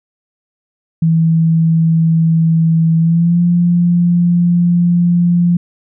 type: tone with pitch glide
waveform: sine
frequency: 163.2 to 173.91 Hz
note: E3 to F3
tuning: -17 to -7 cents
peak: -8 dBFS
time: 1.02-5.57 s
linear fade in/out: 5 ms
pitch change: +110 cents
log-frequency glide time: 2.98-3.41 s
effects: none